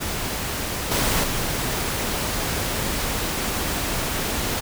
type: noise with level steps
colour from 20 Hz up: pink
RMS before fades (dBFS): -27 / -21 / -25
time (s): 0-4.61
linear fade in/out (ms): 20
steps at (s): 0.91 / 1.23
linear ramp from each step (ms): 10
effects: none